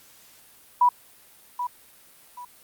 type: tone with echo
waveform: sine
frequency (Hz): 980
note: B5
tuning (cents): -14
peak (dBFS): -14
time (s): 0.81-0.89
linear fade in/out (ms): 5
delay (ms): 780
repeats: 2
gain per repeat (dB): -11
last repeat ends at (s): 2.45
effects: white hiss -53 dBFS RMS until 2.63 s + Opus 48 kbps